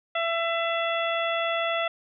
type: harmonic tone with a mistuned harmonic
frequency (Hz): 669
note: E5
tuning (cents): +25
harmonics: 1 / 2 / 3 / 4 / 5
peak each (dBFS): -27 / -30 / -32 / -33 / -34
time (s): 0.15-1.88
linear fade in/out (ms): 5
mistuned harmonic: 5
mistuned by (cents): +26
effects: none